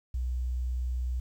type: tone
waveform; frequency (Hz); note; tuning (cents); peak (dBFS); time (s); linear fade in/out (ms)
sine; 62; B1; +7; -28; 0.14-1.2; 5
effects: 10-bit